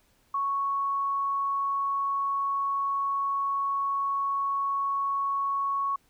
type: tone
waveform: sine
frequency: 1108.7 Hz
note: C#6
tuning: in tune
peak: -25 dBFS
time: 0.34-5.96 s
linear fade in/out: 5 ms
effects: pink hiss -66 dBFS RMS until 6.09 s